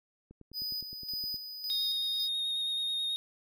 click train, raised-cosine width 3 ms, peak -38 dBFS, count 11, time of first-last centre 0.31-1.343 s, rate 9.68 Hz
square tone with tremolo, 4978 Hz, D#8, in tune, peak -34 dBFS, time 0.53-2.29 s, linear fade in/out 50 ms, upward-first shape square, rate 1.8 Hz, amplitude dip 55%
triangle tone with vibrato, 3715 Hz, A#7, 7 cents flat, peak -29 dBFS, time 1.7-3.16 s, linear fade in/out 0 ms, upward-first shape square, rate 9.3 Hz, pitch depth 12 cents each way
effects none

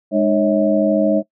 sine tone cluster, 206.5 / 304 / 550 / 643 Hz, G#3 / D#4 / C#5 / E5, -10 / -40 / -14 / -43 cents, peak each -18 dBFS, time 0.11-1.23 s, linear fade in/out 50 ms, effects noise-tail reverb RT60 0.1 s tail -21 dB re dry

